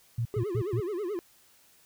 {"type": "tone bursts", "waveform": "sine", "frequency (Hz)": 116.54, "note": "A#2", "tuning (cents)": 0, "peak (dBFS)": -26, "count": 4, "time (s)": [0.18, 0.802], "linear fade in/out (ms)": 5, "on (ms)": 73, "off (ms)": 110}
{"type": "tone with vibrato", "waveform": "triangle", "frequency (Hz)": 384.1, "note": "G4", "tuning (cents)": -35, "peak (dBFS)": -28, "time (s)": [0.34, 1.19], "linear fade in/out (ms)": 0, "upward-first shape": "sine", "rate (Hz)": 9.3, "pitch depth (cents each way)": 210}
{"effects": ["white hiss -61 dBFS RMS until 1.85 s"]}